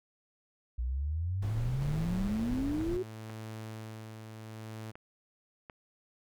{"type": "exponential sweep", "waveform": "sine", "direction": "up", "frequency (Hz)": [58, 380], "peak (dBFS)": -30, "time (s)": [0.78, 3.03], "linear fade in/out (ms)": 10}
{"type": "noise", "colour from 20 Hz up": "brown", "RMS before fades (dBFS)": -38, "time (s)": [1.42, 2.97], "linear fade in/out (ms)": 5}
{"type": "tone with tremolo", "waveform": "sawtooth", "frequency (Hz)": 110, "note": "A2", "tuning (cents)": 0, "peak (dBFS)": -36, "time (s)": [1.8, 4.92], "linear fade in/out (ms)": 20, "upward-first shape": "sine", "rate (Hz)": 0.71, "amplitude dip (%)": 40}
{"type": "clicks", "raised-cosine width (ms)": 0.5, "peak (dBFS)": -31, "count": 4, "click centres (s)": [2.812, 3.299, 4.955, 5.698]}
{"effects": []}